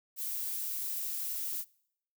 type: noise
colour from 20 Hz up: violet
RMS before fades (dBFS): -36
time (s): 0.16-1.65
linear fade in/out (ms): 50
effects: noise-tail reverb RT60 0.7 s tail -24 dB re dry